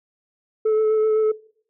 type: tone with vibrato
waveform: sine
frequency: 434.4 Hz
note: A4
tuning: 22 cents flat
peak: -13 dBFS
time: 0.65-1.32 s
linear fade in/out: 10 ms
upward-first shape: sine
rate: 7.8 Hz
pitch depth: 16 cents each way
effects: noise-tail reverb RT60 0.6 s tail -22 dB re dry + tanh soft clip ceiling -15 dBFS